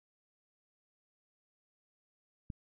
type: click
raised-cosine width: 5 ms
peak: -28 dBFS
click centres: 2.502 s
effects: none